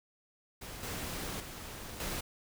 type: noise with level steps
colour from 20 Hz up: pink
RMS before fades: -45 / -39 / -45 / -37 dBFS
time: 0.61-2.21 s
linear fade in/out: 10 ms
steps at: 0.83 / 1.4 / 2 s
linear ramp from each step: 2 ms
effects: none